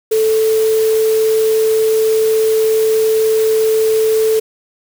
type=tone in noise; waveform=sine; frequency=440 Hz; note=A4; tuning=in tune; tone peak=-10 dBFS; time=0.11-4.4 s; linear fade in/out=10 ms; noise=white; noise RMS=-27 dBFS; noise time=0.11-4.4 s; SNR=+14 dB; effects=none